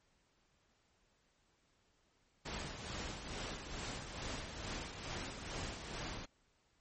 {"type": "noise with tremolo", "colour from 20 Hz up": "pink", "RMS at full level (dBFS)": -42, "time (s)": [2.45, 6.26], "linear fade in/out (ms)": 10, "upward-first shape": "sine", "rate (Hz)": 2.3, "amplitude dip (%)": 50, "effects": ["pink hiss -75 dBFS RMS until 6.8 s", "MP3 32 kbps"]}